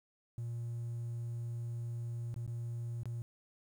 triangle tone with dropouts, 117.8 Hz, A#2, 19 cents sharp, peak -34 dBFS, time 0.38-3.22 s, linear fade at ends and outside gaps 0 ms, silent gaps 2.342-2.362 / 2.464-2.477 / 3.033-3.056 s, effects tanh soft clip ceiling -32 dBFS + 11-bit

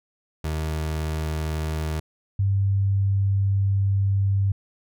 30% pulse / sine tone pair in turn, 78.1 / 98.4 Hz, D#2 / G2, +7 / +7 cents, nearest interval major third, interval 400 cents, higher second, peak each -22 / -18 dBFS, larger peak second, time 0.44-2 / 2.39-4.52 s, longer second, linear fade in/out 5 ms, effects none

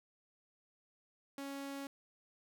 sawtooth tone, 277.2 Hz, C#4, in tune, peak -38 dBFS, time 1.38-1.87 s, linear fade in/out 2 ms, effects none

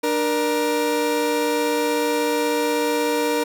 30% pulse tone pair together, 297.3 / 472.4 Hz, D4 / A#4, +21 / +23 cents, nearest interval minor sixth, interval 802 cents, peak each -21 / -18 dBFS, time 0.03-3.44 s, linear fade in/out 10 ms, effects none

